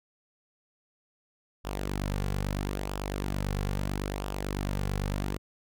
sawtooth tone with flanger, 49 Hz, G1, in tune, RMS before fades -32 dBFS, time 1.64-5.38 s, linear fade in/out 20 ms, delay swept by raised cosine 0.47 to 3.27 ms, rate 0.76 Hz, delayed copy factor -0.5, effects none

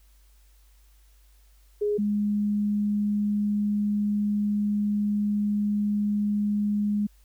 sine tone pair in turn, 415.3 / 207 Hz, G#4 / G#3, 0 / -5 cents, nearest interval octave, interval 1205 cents, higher first, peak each -22 dBFS, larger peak neither, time 1.81-1.98 / 1.98-7.07 s, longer second, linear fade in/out 10 ms, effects added 50 Hz sine -54 dBFS peak until 7.24 s + white hiss -65 dBFS RMS until 7.24 s

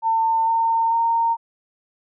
sine tone with pitch steps, 901 / 910.9 / 921 Hz, A5 / A#5 / A#5, +41 / -40 / -21 cents, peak -16 dBFS, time 0.02-1.37 s, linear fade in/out 50 ms, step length 450 ms, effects none

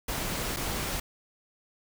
pink noise with dropouts, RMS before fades -32 dBFS, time 0.08-1 s, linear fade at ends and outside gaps 5 ms, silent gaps 0.564-0.568 s, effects none

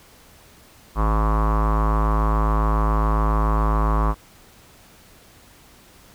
square tone with low-pass filter, 53.6 Hz, A1, 45 cents flat, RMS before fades -19 dBFS, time 0.95-4.15 s, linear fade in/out 50 ms, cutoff 1100 Hz, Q 6.7, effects pink hiss -50 dBFS RMS until 6.14 s

